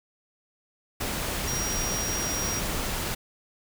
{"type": "tone in noise", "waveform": "sine", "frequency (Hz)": 5700, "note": "F8", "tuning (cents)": 34, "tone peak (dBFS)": -30, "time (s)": [1.47, 2.6], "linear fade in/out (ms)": 10, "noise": "pink", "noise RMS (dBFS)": -30, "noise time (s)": [1, 3.15], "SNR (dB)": -3, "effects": []}